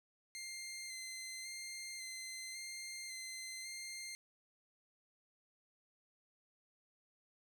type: tone with vibrato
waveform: 15% pulse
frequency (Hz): 2087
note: C7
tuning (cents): -5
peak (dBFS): -38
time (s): 0.35-4.15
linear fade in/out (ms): 0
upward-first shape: square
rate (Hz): 0.91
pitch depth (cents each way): 16
effects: none